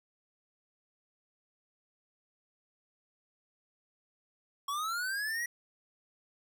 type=linear sweep; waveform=square; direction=up; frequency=1100 to 1941 Hz; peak=-33 dBFS; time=4.68-5.46 s; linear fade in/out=5 ms; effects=none